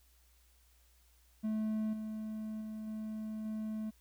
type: tone with level steps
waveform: triangle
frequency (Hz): 216.9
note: A3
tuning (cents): -25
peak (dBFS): -30 / -36 / -38 / -36 / -34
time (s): 1.43-3.91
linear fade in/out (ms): 20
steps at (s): 1.93 / 2.61 / 2.87 / 3.45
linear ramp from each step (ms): 5
effects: added 60 Hz sine -65 dBFS peak until 4 s + white hiss -70 dBFS RMS until 4 s